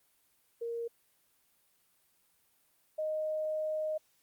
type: tone pair in turn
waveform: sine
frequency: 466.2 / 620.6 Hz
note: A#4 / D#5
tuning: 0 / -5 cents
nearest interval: perfect fourth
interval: 495 cents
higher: second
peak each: -34 / -31 dBFS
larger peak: second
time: 0.61-0.88 / 2.98-3.98 s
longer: second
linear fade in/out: 10 ms
effects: white hiss -71 dBFS RMS until 4.22 s + Opus 32 kbps